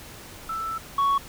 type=tone pair in turn; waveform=sine; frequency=1324 / 1113.3 Hz; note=E6 / C#6; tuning=+7 / +7 cents; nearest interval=minor third; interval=300 cents; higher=first; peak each=-27 / -16 dBFS; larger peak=second; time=0.49-0.78 / 0.98-1.18 s; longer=first; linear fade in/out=5 ms; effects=tanh soft clip ceiling -18 dBFS + pink hiss -43 dBFS RMS until 1.28 s